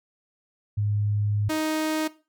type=tone pair in turn; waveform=sine / sawtooth; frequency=103.83 / 312.3 Hz; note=G#2 / D#4; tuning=0 / +7 cents; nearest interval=octave + perfect fifth; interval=1907 cents; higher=second; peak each=-22 / -20 dBFS; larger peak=second; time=0.77-1.49 / 1.49-2.08 s; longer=first; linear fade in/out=10 ms; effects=noise-tail reverb RT60 0.3 s tail -17 dB re dry